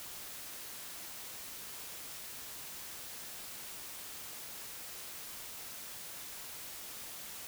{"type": "silence", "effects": ["white hiss -46 dBFS RMS until 7.47 s"]}